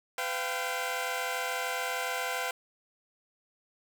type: tone cluster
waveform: 15% pulse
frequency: 505 / 691 / 781 Hz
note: B4 / F5 / G5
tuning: +39 / -19 / -7 cents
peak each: -29 dBFS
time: 0.18-2.51 s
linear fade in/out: 2 ms
effects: none